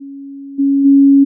sine tone with level steps, 277.2 Hz, C#4, in tune, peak -27 / -9 / -4 dBFS, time 0-1.25 s, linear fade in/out 20 ms, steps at 0.58 / 0.84 s, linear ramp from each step 20 ms, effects none

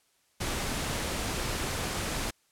pink noise, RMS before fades -32 dBFS, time 0.4-2.31 s, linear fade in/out 10 ms, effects white hiss -69 dBFS RMS until 2.51 s + low-pass 11000 Hz 12 dB/octave

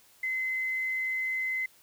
sine tone with quantisation, 2051 Hz, C7, 35 cents flat, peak -28 dBFS, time 0.23-1.66 s, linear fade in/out 5 ms, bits 9, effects white hiss -60 dBFS RMS until 1.82 s

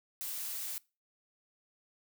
blue noise, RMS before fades -39 dBFS, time 0.21-0.78 s, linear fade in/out 0 ms, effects noise-tail reverb RT60 0.3 s tail -23 dB re dry

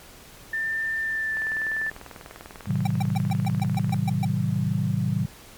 sine tone with pitch glide, 1789 to 1763.4 Hz, A6 to A6, +28 to +3 cents, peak -24 dBFS, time 0.53-1.9 s, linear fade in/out 5 ms, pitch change -25 cents, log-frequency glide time 1.02-1.32 s
click train, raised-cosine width 0.5 ms, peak -24 dBFS, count 53, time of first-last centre 1.37-3.944 s, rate 20.2 Hz
sine chord, A diminished seventh, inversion none, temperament just, 110 / 132 / 158.4 / 190.08 Hz, A2 / C3 / Eb3 / Gb3, 0 / +16 / +31 / +47 cents, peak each -27 dBFS, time 2.67-5.26 s, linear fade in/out 10 ms
square tone bursts, 779 Hz, G5, 11 cents flat, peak -27 dBFS, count 10, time 2.85-4.25 s, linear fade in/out 5 ms, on 23 ms, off 130 ms
effects pink hiss -47 dBFS RMS until 5.57 s + MP3 96 kbps

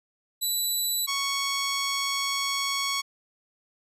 10% pulse tone pair in turn, 3957 / 1110.4 Hz, B7 / C#6, +3 / +3 cents, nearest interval octave + minor seventh, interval 2200 cents, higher first, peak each -16 / -17 dBFS, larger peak first, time 0.41-1.07 / 1.07-3.02 s, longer second, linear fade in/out 20 ms, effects resampled to 32000 Hz

